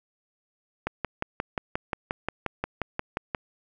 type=click train; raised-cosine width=0.5 ms; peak=-12 dBFS; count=15; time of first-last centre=0.87-3.348 s; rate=5.65 Hz; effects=none